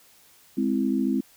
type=chord; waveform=sine; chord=Ab augmented; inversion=none; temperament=equal; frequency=207.7 / 261.6 / 329.6 Hz; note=Ab3 / C4 / E4; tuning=0 / 0 / 0 cents; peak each=-26 / -24 / -28 dBFS; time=0.57-1.21 s; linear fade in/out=10 ms; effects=white hiss -56 dBFS RMS until 1.36 s